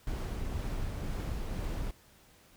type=noise with tremolo; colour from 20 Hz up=brown; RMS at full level=-34 dBFS; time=0.07-1.91 s; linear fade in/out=2 ms; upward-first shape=triangle; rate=2 Hz; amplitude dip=25%; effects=pink hiss -61 dBFS RMS until 2.56 s

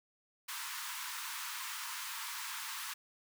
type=high-pass noise; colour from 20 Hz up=pink; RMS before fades=-42 dBFS; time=0.48-2.94 s; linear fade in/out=10 ms; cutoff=910 Hz; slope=96 dB/octave; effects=none

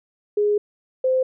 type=tone pair in turn; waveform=sine; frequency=415.3 / 517.6 Hz; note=G#4 / C5; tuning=0 / -19 cents; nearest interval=major third; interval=381 cents; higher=second; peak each=-16 dBFS; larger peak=neither; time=0.37-0.58 / 1.04-1.23 s; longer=first; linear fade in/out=5 ms; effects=none

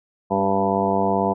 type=harmonic tone with a mistuned harmonic; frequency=98 Hz; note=G2; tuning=in tune; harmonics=1 / 2 / 3 / 4 / 5 / 6 / 7 / 8 / 9 / 10; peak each=-34 / -24 / -30 / -26 / -26 / -33 / -23 / -34 / -25 / -28 dBFS; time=0.3-1.34 s; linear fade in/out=20 ms; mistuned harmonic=3; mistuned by=-27 cents; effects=none

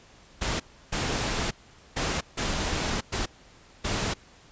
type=noise bursts at uneven times; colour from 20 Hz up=pink; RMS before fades=-28 dBFS; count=6; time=0.41-0.6 / 0.92-1.51 / 1.96-2.21 / 2.37-3.01 / 3.12-3.26 / 3.84-4.14 s; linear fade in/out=10 ms; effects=pink hiss -54 dBFS RMS until 4.51 s + resampled to 16000 Hz

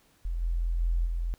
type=tone with level steps; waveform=sine; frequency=42.37 Hz; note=E1; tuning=48 cents sharp; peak=-28 / -25 / -23 / -27 dBFS; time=0.25-1.34 s; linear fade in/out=0 ms; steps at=0.41 / 0.79 / 1.05 s; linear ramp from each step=20 ms; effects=pink hiss -64 dBFS RMS until 1.38 s

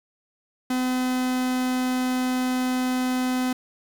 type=tone; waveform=45% pulse; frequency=254 Hz; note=B3; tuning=49 cents sharp; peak=-22 dBFS; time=0.7-3.53 s; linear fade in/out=5 ms; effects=8-bit

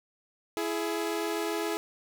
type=tone pair together; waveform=sawtooth; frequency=333.1 / 420.6 Hz; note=E4 / G#4; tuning=+18 / +22 cents; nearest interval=major third; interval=404 cents; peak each=-28 dBFS; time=0.57-1.77 s; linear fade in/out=0 ms; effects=none

